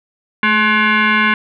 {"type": "tone with frequency modulation", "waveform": "sine", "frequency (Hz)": 217, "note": "A3", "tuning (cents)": -24, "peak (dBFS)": -10, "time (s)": [0.43, 1.34], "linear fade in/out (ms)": 2, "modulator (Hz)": 639, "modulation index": 3.6, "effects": []}